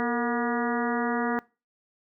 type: harmonic tone with a mistuned harmonic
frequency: 240 Hz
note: B3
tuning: 49 cents flat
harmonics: 1 / 2 / 3 / 4 / 5 / 6 / 7 / 8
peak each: -28 / -31 / -33 / -34 / -35 / -36 / -36 / -37 dBFS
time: 0-1.39 s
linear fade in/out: 0 ms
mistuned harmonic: 2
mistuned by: -64 cents
effects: noise-tail reverb RT60 0.3 s tail -23 dB re dry